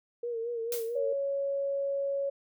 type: tone with vibrato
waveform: sine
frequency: 466.2 Hz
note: A#4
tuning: in tune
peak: -31 dBFS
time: 0.23-1.13 s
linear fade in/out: 5 ms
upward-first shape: sine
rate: 4.5 Hz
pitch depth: 54 cents each way
type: noise with exponential decay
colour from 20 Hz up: blue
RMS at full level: -32 dBFS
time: 0.72-0.99 s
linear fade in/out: 2 ms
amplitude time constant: 57 ms
type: tone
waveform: sine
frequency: 556 Hz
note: C#5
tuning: 5 cents sharp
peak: -28 dBFS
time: 0.95-2.3 s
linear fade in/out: 10 ms
effects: none